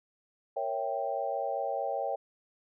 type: chord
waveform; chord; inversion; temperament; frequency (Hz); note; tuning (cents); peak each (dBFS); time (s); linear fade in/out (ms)
sine; A# diminished seventh; none; equal; 466.2 / 554.4 / 659.3 / 784; A#4 / C#5 / E5 / G5; 0 / 0 / 0 / 0; -39 / -34 / -36 / -34; 0.56-2.16; 10
effects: none